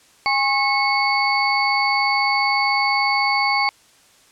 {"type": "tone cluster", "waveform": "sine", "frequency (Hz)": [818, 1084, 2195, 4536], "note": ["G#5", "C#6", "C#7", "C#8"], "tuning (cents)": [-26, -39, -18, 39], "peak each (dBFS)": [-21, -23, -20, -24], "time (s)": [0.26, 3.69], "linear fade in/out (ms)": 0, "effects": ["white hiss -53 dBFS RMS until 4.31 s", "low-pass 9000 Hz 12 dB/octave"]}